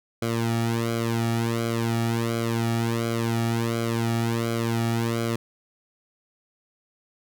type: tone with flanger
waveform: sawtooth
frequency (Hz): 115.6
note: A#2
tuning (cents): -14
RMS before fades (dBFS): -25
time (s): 0.22-5.36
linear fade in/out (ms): 5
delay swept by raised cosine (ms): 1.1 to 1.97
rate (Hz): 1.4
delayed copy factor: -0.95
effects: none